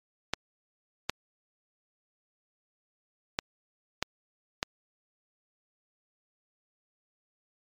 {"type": "clicks", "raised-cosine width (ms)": 0.2, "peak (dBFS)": -9, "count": 5, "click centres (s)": [0.336, 1.096, 3.389, 4.026, 4.629], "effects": ["MP3 96 kbps"]}